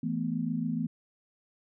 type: chord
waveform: sine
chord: E suspended fourth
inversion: none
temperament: equal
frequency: 164.81 / 220 / 246.9 Hz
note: E3 / A3 / B3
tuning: 0 / 0 / 0 cents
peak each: -33 / -33 / -32 dBFS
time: 0.03-0.87 s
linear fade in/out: 5 ms
effects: none